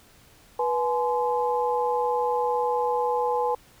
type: tone cluster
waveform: sine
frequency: 489.4 / 849 / 1031 Hz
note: B4 / G#5 / C6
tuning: -16 / +38 / -26 cents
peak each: -25 / -25 / -31 dBFS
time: 0.59-3.55 s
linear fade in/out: 5 ms
effects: pink hiss -55 dBFS RMS until 3.8 s